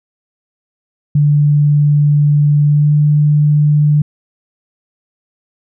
sine tone with pitch glide, 146.83 to 148.71 Hz, D3 to D3, 0 to +22 cents, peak -7 dBFS, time 1.15-4.02 s, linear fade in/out 5 ms, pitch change +22 cents, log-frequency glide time 2.66-2.93 s, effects none

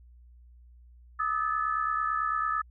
sine tone cluster, 1220 / 1289 / 1734 Hz, D#6 / E6 / A6, -34 / -39 / -26 cents, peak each -32 / -28 / -34 dBFS, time 1.19-2.62 s, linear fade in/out 10 ms, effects added 60 Hz sine -51 dBFS peak until 2.7 s

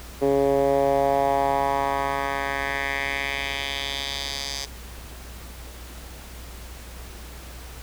10% pulse tone with band-pass filter sweep, 138.59 Hz, C#3, in tune, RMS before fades -24 dBFS, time 0.21-4.66 s, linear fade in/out 20 ms, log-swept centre 400 to 5300 Hz, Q 2.2, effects added 60 Hz sine -39 dBFS peak until 7.82 s + pink hiss -43 dBFS RMS until 7.82 s

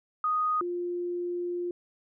sine tone pair in turn, 1243 / 351.6 Hz, D#6 / F4, -2 / +12 cents, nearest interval octave + minor seventh, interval 2186 cents, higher first, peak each -24 / -29 dBFS, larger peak first, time 0.24-0.61 / 0.61-1.71 s, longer second, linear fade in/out 2 ms, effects none

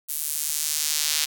square tone with high-pass filter sweep, 75.6 Hz, D#2, 49 cents flat, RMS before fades -26 dBFS, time 0.08-1.26 s, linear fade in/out 20 ms, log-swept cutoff 11000 to 4000 Hz, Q 0.97, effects none

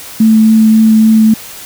sine tone with vibrato, 220 Hz, A3, in tune, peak -3 dBFS, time 0.2-1.34 s, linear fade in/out 5 ms, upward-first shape triangle, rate 3.6 Hz, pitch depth 10 cents each way, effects white hiss -29 dBFS RMS until 1.65 s

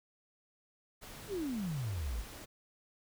pink noise, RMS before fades -49 dBFS, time 1.01-2.46 s, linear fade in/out 20 ms
sine exponential sweep, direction down, 435.3 to 46.25 Hz, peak -34 dBFS, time 1.28-2.25 s, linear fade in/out 50 ms
effects none

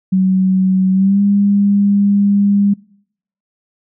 sine tone with pitch glide, 188 to 201.5 Hz, F#3 to G3, +28 to +48 cents, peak -9 dBFS, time 0.12-2.74 s, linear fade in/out 10 ms, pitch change +120 cents, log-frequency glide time 0.92-1.21 s, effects noise-tail reverb RT60 0.7 s tail -24 dB re dry

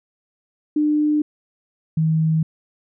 sine tone pair in turn, 300.3 / 159.08 Hz, D4 / D#3, +39 / +39 cents, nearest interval major seventh, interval 1100 cents, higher first, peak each -15 dBFS, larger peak neither, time 0.76-1.22 / 1.97-2.43 s, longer neither, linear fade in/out 5 ms, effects none

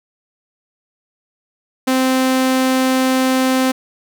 sawtooth tone, 260 Hz, C4, 11 cents flat, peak -9 dBFS, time 1.87-3.72 s, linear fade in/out 10 ms, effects none

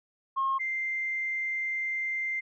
sine tone pair in turn, 1076 / 2090 Hz, C6 / C7, +48 / -2 cents, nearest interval major seventh, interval 1150 cents, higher second, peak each -24 / -28 dBFS, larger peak first, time 0.36-0.59 / 0.59-2.41 s, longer second, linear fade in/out 20 ms, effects tanh soft clip ceiling -20 dBFS

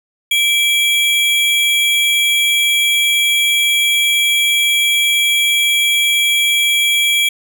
square tone pair together, 2329 / 3297 Hz, D7 / G#7, -15 / -13 cents, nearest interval tritone, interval 602 cents, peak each -15 dBFS, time 0.31-7.29 s, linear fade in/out 5 ms, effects none

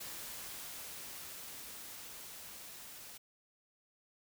white noise with level ramp, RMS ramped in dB -45 to -51 dBFS, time 0-3.18 s, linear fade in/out 10 ms, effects none

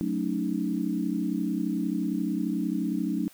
sine chord, D# half-diminished seventh, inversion first, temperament equal with one note detuned, 185 / 220 / 279.8 / 311.1 Hz, F#3 / A3 / C#4 / D#4, 0 / 0 / +16 / 0 cents, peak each -31 dBFS, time 0.01-3.28 s, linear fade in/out 0 ms, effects white hiss -55 dBFS RMS until 3.33 s

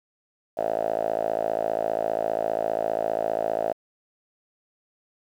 5% pulse tone with band-pass filter, 55 Hz, A1, in tune, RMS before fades -26 dBFS, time 0.57-3.73 s, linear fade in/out 10 ms, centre 650 Hz, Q 6.1, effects 9-bit

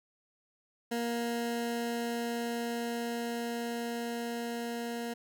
20% pulse tone with level ramp, 235.2 Hz, A#3, 16 cents sharp, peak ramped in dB -26 to -30 dBFS, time 0.91-5.14 s, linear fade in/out 10 ms, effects none

